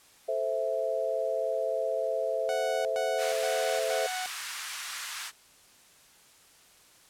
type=chord; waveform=sine; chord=A minor; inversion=none; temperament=equal; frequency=440 / 523.3 / 659.3 Hz; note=A4 / C5 / E5; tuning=0 / 0 / 0 cents; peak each=-34 / -31 / -30 dBFS; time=0.28-4.07 s; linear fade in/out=10 ms
type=tone bursts; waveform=sawtooth; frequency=740 Hz; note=F#5; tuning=in tune; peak=-29 dBFS; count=4; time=2.49-4.26 s; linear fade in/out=0 ms; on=360 ms; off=110 ms
type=high-pass noise; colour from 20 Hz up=pink; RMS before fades=-37 dBFS; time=3.17-5.32 s; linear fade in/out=50 ms; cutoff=1200 Hz; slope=24 dB/octave
effects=white hiss -58 dBFS RMS until 7.09 s + low-pass 11000 Hz 12 dB/octave